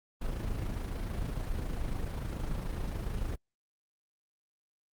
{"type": "noise with amplitude modulation", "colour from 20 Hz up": "brown", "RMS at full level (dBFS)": -32, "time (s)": [0.21, 3.36], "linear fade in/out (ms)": 10, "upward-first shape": "sine", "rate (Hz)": 27, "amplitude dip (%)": 45, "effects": ["Opus 24 kbps"]}